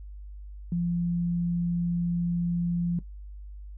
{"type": "tone", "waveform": "sine", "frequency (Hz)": 172.8, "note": "F3", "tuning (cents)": -18, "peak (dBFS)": -24, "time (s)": [0.72, 2.99], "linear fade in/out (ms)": 2, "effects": ["noise-tail reverb RT60 0.1 s tail -17 dB re dry", "added 50 Hz sine -39 dBFS peak until 3.77 s"]}